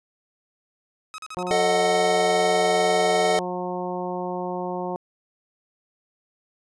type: tone bursts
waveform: sawtooth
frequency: 1272 Hz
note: D#6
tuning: 38 cents sharp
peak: -30 dBFS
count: 5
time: 1.14-1.51 s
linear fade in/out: 0 ms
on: 42 ms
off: 40 ms
type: harmonic tone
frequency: 180 Hz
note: F#3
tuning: 47 cents flat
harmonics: 1 / 2 / 3 / 4 / 5 / 6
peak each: -33 / -31 / -33 / -33 / -33 / -40 dBFS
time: 1.37-4.96 s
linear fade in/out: 0 ms
type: chord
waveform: square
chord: D# diminished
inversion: second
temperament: equal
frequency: 440 / 622.3 / 740 Hz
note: A4 / D#5 / F#5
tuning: 0 / 0 / 0 cents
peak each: -24 dBFS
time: 1.51-3.39 s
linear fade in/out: 0 ms
effects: resampled to 22050 Hz